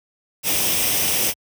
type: noise with comb filter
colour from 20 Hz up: white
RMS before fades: -20 dBFS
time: 0.43-1.34 s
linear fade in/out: 50 ms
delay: 0.35 ms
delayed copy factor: +0.55
effects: high-pass 60 Hz 12 dB/octave